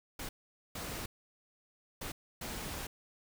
pink noise bursts at uneven times, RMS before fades -41 dBFS, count 4, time 0.19-0.29 / 0.75-1.06 / 2.01-2.12 / 2.41-2.87 s, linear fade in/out 5 ms, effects none

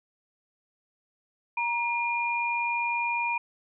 sine tone pair together, 945 / 2416 Hz, A#5 / D7, +23 / +48 cents, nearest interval octave + major third, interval 1625 cents, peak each -28 dBFS, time 1.57-3.38 s, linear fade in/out 5 ms, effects none

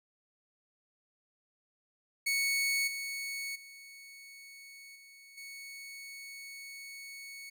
sawtooth tone with level steps, 2217 Hz, C#7, in tune, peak -25 / -33 / -46 / -50 / -41 dBFS, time 2.26-7.5 s, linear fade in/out 10 ms, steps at 2.87 / 3.55 / 4.95 / 5.37 s, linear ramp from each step 10 ms, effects none

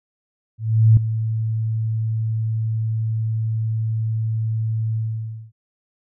sine tone with ADSR envelope, 111.1 Hz, A2, 17 cents sharp, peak -7 dBFS, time 0.58-5.52 s, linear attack 390 ms, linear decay 3 ms, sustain -12 dB, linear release 560 ms, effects none

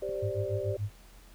sine chord, G suspended fourth, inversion none, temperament just, 392 / 522.7 / 588 Hz, G4 / C5 / D5, 0 / -2 / +2 cents, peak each -35 / -37 / -35 dBFS, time 0.02-0.77 s, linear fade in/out 5 ms
click, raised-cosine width 5 ms, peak -34 dBFS, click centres 0.092 s
sine tone with tremolo, 102.8 Hz, G#2, 17 cents flat, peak -28 dBFS, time 0.22-0.92 s, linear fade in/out 10 ms, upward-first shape sine, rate 6.9 Hz, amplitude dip 100%
effects added 42 Hz sine -52 dBFS peak until 1.34 s + pink hiss -58 dBFS RMS until 1.34 s

